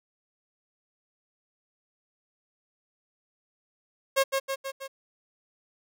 sawtooth tone with echo, 541 Hz, C#5, 42 cents flat, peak -16 dBFS, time 4.16-4.24 s, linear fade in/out 20 ms, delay 160 ms, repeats 4, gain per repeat -4 dB, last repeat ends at 4.88 s, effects none

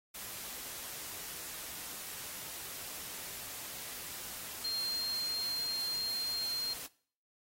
sine tone in noise, 4199 Hz, C8, 5 cents sharp, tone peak -33 dBFS, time 4.64-6.74 s, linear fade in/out 10 ms, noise white, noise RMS -44 dBFS, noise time 0.14-6.87 s, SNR +8 dB, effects noise-tail reverb RT60 0.5 s tail -20 dB re dry + AAC 48 kbps

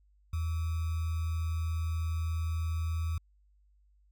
sine tone with sample-and-hold, 81.6 Hz, E2, 17 cents flat, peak -29 dBFS, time 0.33-3.18 s, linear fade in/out 5 ms, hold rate 1225 Hz, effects added 50 Hz sine -62 dBFS peak until 4.11 s

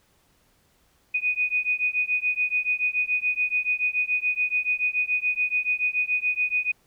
sine beating tone pair, 2481 / 2488 Hz, D#7 / D#7, -6 / -1 cents, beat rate 7 Hz, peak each -25 dBFS, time 1.14-6.72 s, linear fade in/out 10 ms, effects pink hiss -64 dBFS RMS until 6.86 s

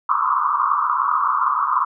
pink band-pass noise, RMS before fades -19 dBFS, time 0.09-1.85 s, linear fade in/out 5 ms, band 990 to 1300 Hz, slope 96 dB/octave, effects none

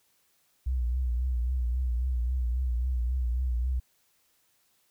sine tone with vibrato, 61.74 Hz, B1, in tune, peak -25 dBFS, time 0.66-3.8 s, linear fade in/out 10 ms, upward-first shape triangle, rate 3.7 Hz, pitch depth 94 cents each way, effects white hiss -69 dBFS RMS until 4.9 s

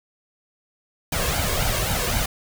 pink noise with flanger, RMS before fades -23 dBFS, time 1.12-2.26 s, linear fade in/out 5 ms, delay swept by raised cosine 1.3 to 1.87 ms, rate 3.8 Hz, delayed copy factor +0.65, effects none

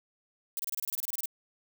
violet noise bursts, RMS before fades -33 dBFS, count 14, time 0.57-1.257 s, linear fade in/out 0 ms, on 24 ms, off 27 ms, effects none

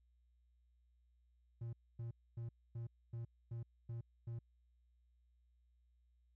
triangle tone bursts, 116.5 Hz, A#2, 1 cent flat, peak -40 dBFS, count 8, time 1.61-4.39 s, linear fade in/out 5 ms, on 120 ms, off 260 ms, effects added 60 Hz sine -70 dBFS peak until 6.35 s

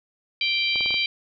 harmonic tone, 784 Hz, G5, in tune, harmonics 3 / 4 / 5 / 6, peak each -24 / -26 / -28 / -30 dBFS, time 0.41-1.06 s, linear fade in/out 2 ms
clicks, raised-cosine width 1 ms, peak -23 dBFS, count 5, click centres 0.758 / 0.808 / 0.86 / 0.907 / 0.942 s
effects none

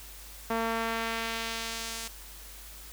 sawtooth tone with band-pass filter sweep, 227.1 Hz, A#3, 45 cents flat, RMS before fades -33 dBFS, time 0.5-2.08 s, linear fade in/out 5 ms, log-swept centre 940 to 8000 Hz, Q 0.76, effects added 50 Hz sine -48 dBFS peak until 2.92 s + white hiss -48 dBFS RMS until 2.92 s

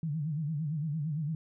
sine tone with vibrato, 152.8 Hz, D#3, 31 cents flat, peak -30 dBFS, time 0.03-1.35 s, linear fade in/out 2 ms, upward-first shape sine, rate 8.8 Hz, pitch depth 130 cents each way, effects none

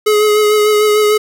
square tone with vibrato, 422.7 Hz, G#4, 31 cents sharp, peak -9 dBFS, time 0.06-1.18 s, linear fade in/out 10 ms, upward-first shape sine, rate 6.7 Hz, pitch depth 20 cents each way, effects 8-bit

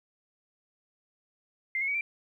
sine tone with pitch steps, 2093 / 2176 / 2261 / 2351 Hz, C7 / C#7 / C#7 / D7, 0 / -33 / +34 / +1 cents, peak -27 dBFS, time 1.75-2.01 s, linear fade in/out 2 ms, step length 65 ms, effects 11-bit

